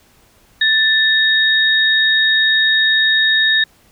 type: tone pair together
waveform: sine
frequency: 1766 / 3742 Hz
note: A6 / A#7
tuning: +6 / +6 cents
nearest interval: octave + minor second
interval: 1300 cents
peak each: -13 / -14 dBFS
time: 0.61-3.64 s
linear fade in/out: 5 ms
effects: pink hiss -52 dBFS RMS until 3.91 s

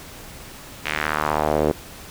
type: tone with band-pass filter sweep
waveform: sawtooth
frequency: 76.1 Hz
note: D#2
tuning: 38 cents flat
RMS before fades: -22 dBFS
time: 0.85-1.72 s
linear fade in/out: 10 ms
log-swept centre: 2500 to 420 Hz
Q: 2
effects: pink hiss -40 dBFS RMS until 2.1 s

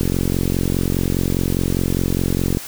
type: click train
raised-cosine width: 3 ms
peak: -6 dBFS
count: 116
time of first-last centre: 0.01-2.571 s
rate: 44.9 Hz
effects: white hiss -33 dBFS RMS until 2.67 s

